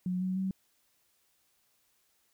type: tone with pitch steps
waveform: sine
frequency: 181.9 / 185.94 / 190.06 Hz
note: F#3 / F#3 / F#3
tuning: -29 / +9 / +47 cents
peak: -29 dBFS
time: 0.06-0.51 s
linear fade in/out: 2 ms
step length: 150 ms
effects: white hiss -72 dBFS RMS until 2.33 s